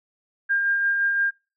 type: tone with tremolo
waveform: sine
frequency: 1605 Hz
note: G6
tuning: 40 cents sharp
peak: -18 dBFS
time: 0.49-1.31 s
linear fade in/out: 20 ms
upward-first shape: sine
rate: 5.8 Hz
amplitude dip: 30%
effects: noise-tail reverb RT60 0.3 s tail -24 dB re dry